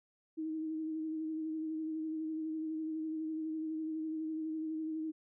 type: tone with vibrato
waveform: sine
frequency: 315.7 Hz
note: D#4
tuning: 25 cents sharp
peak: -35 dBFS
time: 0.37-5.12 s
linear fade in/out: 20 ms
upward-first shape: sine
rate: 12 Hz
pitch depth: 25 cents each way
effects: none